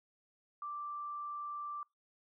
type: tone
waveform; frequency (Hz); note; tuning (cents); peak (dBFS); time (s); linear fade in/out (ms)
sine; 1174.7; D6; 0; -39; 0.62-1.83; 2
effects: noise-tail reverb RT60 0.2 s tail -25 dB re dry